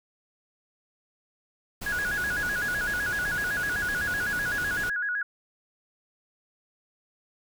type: noise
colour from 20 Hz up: pink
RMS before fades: -37 dBFS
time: 1.81-4.9 s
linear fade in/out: 10 ms
type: tone with vibrato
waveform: sine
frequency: 1557 Hz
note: G6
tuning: 12 cents flat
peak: -26 dBFS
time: 1.86-5.23 s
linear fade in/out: 5 ms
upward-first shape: square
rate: 7.9 Hz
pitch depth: 110 cents each way
effects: none